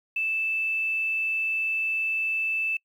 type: tone with quantisation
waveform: sine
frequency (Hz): 2637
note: E7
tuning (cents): 0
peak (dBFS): -24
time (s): 0.16-2.77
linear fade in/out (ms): 5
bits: 9
effects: noise-tail reverb RT60 0.1 s tail -25 dB re dry